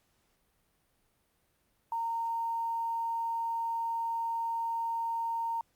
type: tone with quantisation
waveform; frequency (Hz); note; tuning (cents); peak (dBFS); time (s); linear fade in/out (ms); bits
sine; 920; A#5; -23; -30; 1.92-5.61; 2; 10
effects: pink hiss -73 dBFS RMS until 5.75 s + Opus 48 kbps